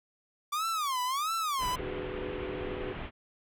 45% pulse tone with vibrato, 1152 Hz, D6, 34 cents flat, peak -29 dBFS, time 0.52-1.76 s, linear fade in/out 10 ms, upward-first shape sine, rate 1.5 Hz, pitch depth 260 cents each way
pink low-pass noise, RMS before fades -40 dBFS, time 1.58-3.11 s, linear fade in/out 50 ms, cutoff 3200 Hz, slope 48 dB/octave
sine chord, G# half-diminished seventh, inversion second, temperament just, 299 / 373.8 / 415.3 / 498.4 Hz, D4 / F#4 / G#4 / B4, +31 / +18 / 0 / +16 cents, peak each -44 / -39 / -42 / -41 dBFS, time 1.78-2.94 s, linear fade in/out 20 ms
effects none

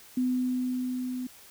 sine tone with level ramp, 252.5 Hz, B3, 39 cents sharp, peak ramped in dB -23 to -31 dBFS, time 0.17-1.27 s, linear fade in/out 5 ms, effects white hiss -52 dBFS RMS until 1.5 s

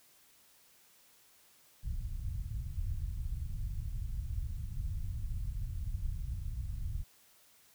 pink low-pass noise, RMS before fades -37 dBFS, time 1.83-7.04 s, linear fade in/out 20 ms, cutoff 110 Hz, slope 24 dB/octave, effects white hiss -64 dBFS RMS until 7.74 s

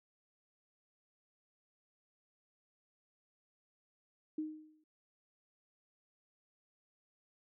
sine tone with exponential decay, 309.7 Hz, D#4, 8 cents flat, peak -33 dBFS, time 4.38-4.84 s, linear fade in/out 5 ms, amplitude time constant 100 ms, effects none

